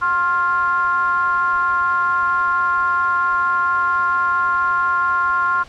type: ring-modulated tone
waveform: triangle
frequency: 166.1 Hz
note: E3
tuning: 13 cents sharp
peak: -10 dBFS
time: 0.01-5.64 s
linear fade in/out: 20 ms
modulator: 1230 Hz
effects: pink hiss -43 dBFS RMS until 5.68 s + low-pass 5000 Hz 12 dB/octave